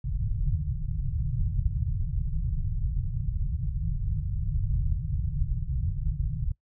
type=low-pass noise; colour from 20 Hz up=pink; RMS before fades=-28 dBFS; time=0.04-6.52 s; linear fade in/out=5 ms; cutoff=160 Hz; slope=96 dB/octave; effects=noise-tail reverb RT60 0.1 s tail -19 dB re dry